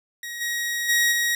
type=tone with level steps; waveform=sawtooth; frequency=1894 Hz; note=A#6; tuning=27 cents sharp; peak=-28 / -21 / -14 / -17 dBFS; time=0.23-1.35 s; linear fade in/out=2 ms; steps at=0.4 / 0.88 / 1.11 s; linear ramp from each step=20 ms; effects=none